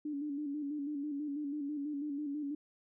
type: tone with vibrato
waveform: sine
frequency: 290.4 Hz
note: D4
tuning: 19 cents flat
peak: -35 dBFS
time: 0.05-2.55 s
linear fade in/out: 5 ms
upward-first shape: square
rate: 6.1 Hz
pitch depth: 54 cents each way
effects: none